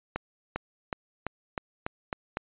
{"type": "accelerating click train", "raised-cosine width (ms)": 0.5, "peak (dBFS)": -15, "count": 8, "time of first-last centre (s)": [0.16, 2.371], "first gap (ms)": 400, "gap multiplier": 0.92, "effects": ["resampled to 8000 Hz"]}